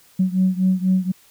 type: beating tone pair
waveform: sine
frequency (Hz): 185 / 189.1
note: F#3 / F#3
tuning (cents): 0 / +38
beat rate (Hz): 4.1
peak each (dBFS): -17 / -19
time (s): 0.19-1.12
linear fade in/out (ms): 10
effects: tanh soft clip ceiling -8 dBFS + white hiss -53 dBFS RMS until 1.3 s